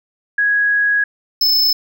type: tone pair in turn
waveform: sine / square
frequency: 1661.2 / 5245 Hz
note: G#6 / E8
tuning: 0 / -10 cents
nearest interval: octave + minor sixth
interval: 1990 cents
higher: second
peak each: -12 dBFS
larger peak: neither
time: 0.38-1.04 / 1.41-1.73 s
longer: first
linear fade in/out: 5 ms
effects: none